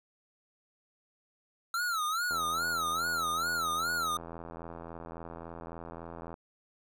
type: tone with vibrato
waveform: square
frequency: 1331 Hz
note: E6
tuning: 16 cents sharp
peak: -30 dBFS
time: 1.74-4.17 s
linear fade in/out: 2 ms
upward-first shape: sine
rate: 2.4 Hz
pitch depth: 160 cents each way
type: click train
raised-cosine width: 1 ms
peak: -29 dBFS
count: 338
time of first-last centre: 2.31-6.341 s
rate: 83.6 Hz
effects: none